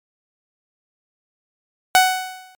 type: tone with exponential decay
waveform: sawtooth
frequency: 745 Hz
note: F#5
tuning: 12 cents sharp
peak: -4 dBFS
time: 1.95-2.55 s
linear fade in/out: 0 ms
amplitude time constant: 130 ms
effects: MP3 96 kbps